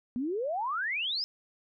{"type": "exponential sweep", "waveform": "sine", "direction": "up", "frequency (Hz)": [233.1, 5274], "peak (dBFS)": -29, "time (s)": [0.16, 1.24], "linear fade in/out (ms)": 0, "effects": []}